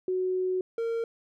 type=tone pair in turn; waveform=sine / triangle; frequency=370 / 459.8 Hz; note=F#4 / A#4; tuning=0 / -24 cents; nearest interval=major third; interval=376 cents; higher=second; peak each=-25 dBFS; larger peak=neither; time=0.08-0.61 / 0.78-1.04 s; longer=first; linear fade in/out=2 ms; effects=none